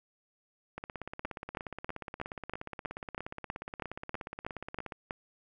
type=two click trains; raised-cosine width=0.5 ms; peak=-20 / -24 dBFS; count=13 / 71; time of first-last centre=1.25-5.109 / 0.78-4.922 s; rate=3.11 / 16.9 Hz; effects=none